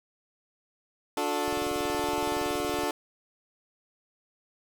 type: chord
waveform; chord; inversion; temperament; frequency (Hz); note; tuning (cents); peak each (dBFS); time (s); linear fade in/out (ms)
20% pulse; D major; none; equal with one note detuned; 293.7 / 361.3 / 440; D4 / F#4 / A4; 0 / -41 / 0; -27; 1.17-2.91; 2
type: click train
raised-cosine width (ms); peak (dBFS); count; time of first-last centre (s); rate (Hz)
5; -31; 30; 1.48-2.835; 21.4
effects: none